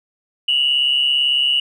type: tone pair together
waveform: sine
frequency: 2794 / 2932 Hz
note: F7 / F#7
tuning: 0 / -16 cents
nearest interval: minor second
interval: 84 cents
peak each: -20 / -14 dBFS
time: 0.48-1.6 s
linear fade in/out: 5 ms
effects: tanh soft clip ceiling -7 dBFS